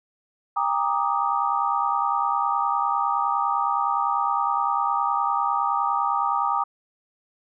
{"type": "chord", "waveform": "sine", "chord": "Eb major seventh", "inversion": "first", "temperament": "equal with one note detuned", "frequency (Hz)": [800.9, 932.3, 1174.7, 1244.5], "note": ["G5", "Bb5", "D6", "Eb6"], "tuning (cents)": [37, 0, 0, 0], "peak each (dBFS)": -26, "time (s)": [0.56, 6.64], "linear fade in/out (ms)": 10, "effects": []}